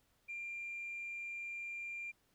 sine tone, 2385 Hz, D7, 26 cents sharp, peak -40 dBFS, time 0.28-2.12 s, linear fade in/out 20 ms, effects tanh soft clip ceiling -37 dBFS + pink hiss -75 dBFS RMS until 2.34 s

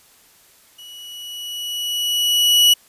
40% pulse tone with level ramp, 2935 Hz, F#7, 15 cents flat, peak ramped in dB -37 to -8 dBFS, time 0.78-2.74 s, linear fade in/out 10 ms, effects white hiss -52 dBFS RMS until 2.88 s + resampled to 32000 Hz

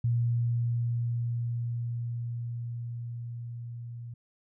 sine tone with level ramp, 118.5 Hz, A#2, 29 cents sharp, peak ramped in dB -23 to -38 dBFS, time 0.04-4.14 s, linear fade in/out 5 ms, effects none

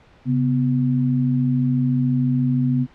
sine tone pair together, 135.41 / 249.2 Hz, C#3 / B3, -40 / +16 cents, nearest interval major seventh, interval 1056 cents, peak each -19 dBFS, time 0.25-2.87 s, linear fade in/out 50 ms, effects pink hiss -52 dBFS RMS until 2.94 s + low-pass 3000 Hz 12 dB/octave

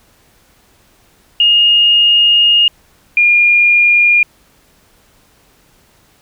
sine tone pair in turn, 2848 / 2417 Hz, F7 / D7, +33 / +49 cents, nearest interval minor third, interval 284 cents, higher first, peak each -6 dBFS, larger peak neither, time 1.4-2.68 / 3.17-4.23 s, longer first, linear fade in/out 2 ms, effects pink hiss -51 dBFS RMS until 6.21 s

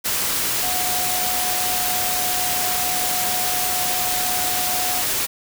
sine tone in noise, 729 Hz, F#5, 26 cents flat, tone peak -27 dBFS, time 0.62-5.03 s, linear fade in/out 20 ms, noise white, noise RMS -22 dBFS, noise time 0.04-5.27 s, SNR -8 dB, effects none

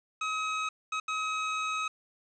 25% pulse tone bursts at uneven times, 1273 Hz, D#6, 39 cents sharp, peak -26 dBFS, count 3, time 0.21-0.69 / 0.92-1 / 1.08-1.88 s, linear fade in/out 5 ms, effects resampled to 16000 Hz + 9-bit

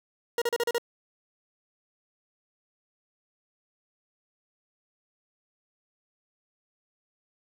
40% pulse tone bursts, 473.3 Hz, A#4, 26 cents sharp, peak -23 dBFS, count 6, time 0.38-0.782 s, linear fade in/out 2 ms, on 37 ms, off 36 ms, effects none

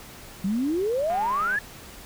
sine exponential sweep, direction up, 184.1 to 1760 Hz, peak -22 dBFS, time 0.44-1.59 s, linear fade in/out 5 ms
click train, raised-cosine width 0.5 ms, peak -25 dBFS, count 94, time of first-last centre 1.1-1.558 s, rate 203 Hz
effects pink hiss -44 dBFS RMS until 2.05 s

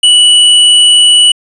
square tone, 2951 Hz, F#7, 5 cents flat, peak -3 dBFS, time 0.03-1.32 s, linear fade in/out 5 ms, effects resampled to 24000 Hz + 7-bit

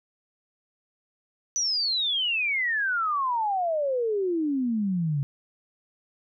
sine exponential sweep, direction down, 6030 to 135.8 Hz, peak -23 dBFS, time 1.56-5.23 s, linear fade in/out 0 ms, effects none

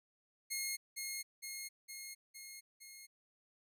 10% pulse tone with echo, 2150 Hz, C7, 47 cents sharp, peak -28 dBFS, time 0.5-0.77 s, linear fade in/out 20 ms, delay 460 ms, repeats 5, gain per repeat -3 dB, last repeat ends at 3.07 s, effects none

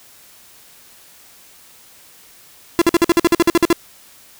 45% pulse tone bursts, 340 Hz, F4, 46 cents flat, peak -9 dBFS, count 13, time 2.79-3.728 s, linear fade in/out 0 ms, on 26 ms, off 50 ms, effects white hiss -46 dBFS RMS until 4.39 s

